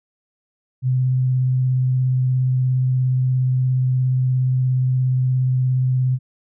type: tone with vibrato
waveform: sine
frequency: 128.4 Hz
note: C3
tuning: 32 cents flat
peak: -15 dBFS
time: 0.82-6.19 s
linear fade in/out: 50 ms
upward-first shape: square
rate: 17 Hz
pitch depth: 10 cents each way
effects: none